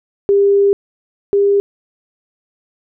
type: tone pair in turn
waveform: sine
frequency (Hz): 400 / 401.6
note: G4 / G4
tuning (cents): +35 / +42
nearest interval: unison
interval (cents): 7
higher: second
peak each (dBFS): -8 / -9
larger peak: first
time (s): 0.29-0.73 / 1.33-1.6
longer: first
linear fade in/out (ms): 0
effects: none